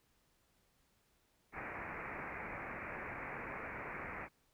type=low-pass noise; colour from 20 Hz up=white; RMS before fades=-45 dBFS; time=1.52-4.29 s; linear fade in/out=50 ms; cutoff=2400 Hz; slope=96 dB/octave; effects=pink hiss -75 dBFS RMS until 4.53 s